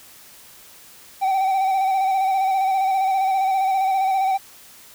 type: tone with vibrato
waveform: triangle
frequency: 768 Hz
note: G5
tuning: 36 cents flat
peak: -15 dBFS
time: 1.21-4.38 s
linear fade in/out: 20 ms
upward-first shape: square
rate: 15 Hz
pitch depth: 31 cents each way
effects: white hiss -46 dBFS RMS until 4.94 s